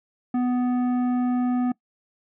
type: tone with tanh clipping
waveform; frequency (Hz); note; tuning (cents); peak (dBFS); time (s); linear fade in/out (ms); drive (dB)
sine; 248.1; B3; +8; -22; 0.34-1.72; 5; 11
effects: noise-tail reverb RT60 0.1 s tail -22 dB re dry